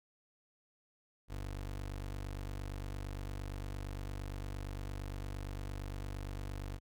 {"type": "tone", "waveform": "25% pulse", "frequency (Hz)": 48.72, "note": "G1", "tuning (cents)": -10, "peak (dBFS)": -36, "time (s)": [1.28, 6.8], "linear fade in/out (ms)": 50, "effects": []}